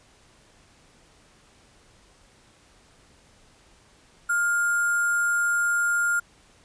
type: tone with sample-and-hold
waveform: sine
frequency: 1406 Hz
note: F6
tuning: 11 cents sharp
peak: -20 dBFS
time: 4.29-6.2 s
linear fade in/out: 10 ms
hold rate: 8820 Hz
effects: pink hiss -57 dBFS RMS until 6.64 s + resampled to 22050 Hz